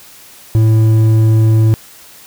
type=tone with hard clipping; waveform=sine; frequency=110.4 Hz; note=A2; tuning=6 cents sharp; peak=-8 dBFS; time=0.55-1.74 s; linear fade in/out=0 ms; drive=6 dB; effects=white hiss -39 dBFS RMS until 2.26 s